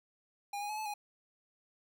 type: tone with pitch steps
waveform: square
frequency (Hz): 812 / 824 / 852 / 866 / 828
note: G#5 / G#5 / G#5 / A5 / G#5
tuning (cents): -39 / -14 / +44 / -28 / -5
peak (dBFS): -37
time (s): 0.53-0.94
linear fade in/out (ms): 5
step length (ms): 82
effects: none